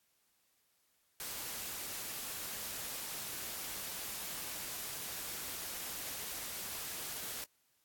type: noise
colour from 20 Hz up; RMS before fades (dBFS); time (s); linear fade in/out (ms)
white; -42; 1.2-7.44; 0
effects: white hiss -75 dBFS RMS until 7.84 s + AAC 64 kbps